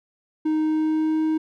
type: tone with pitch glide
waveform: triangle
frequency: 311.1 to 314.5 Hz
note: D#4 to D#4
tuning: 0 to +19 cents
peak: -17 dBFS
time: 0.45-1.38 s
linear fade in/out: 10 ms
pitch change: +19 cents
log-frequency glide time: 0.62-1.22 s
effects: none